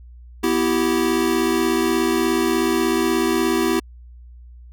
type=chord; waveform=square; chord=E minor; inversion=second; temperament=equal with one note detuned; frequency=246.9 / 329.6 / 386.2 Hz; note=B3 / E4 / G4; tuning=0 / 0 / -26 cents; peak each=-24 / -21 / -22 dBFS; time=0.43-3.8 s; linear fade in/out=10 ms; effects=added 60 Hz sine -39 dBFS peak until 4.72 s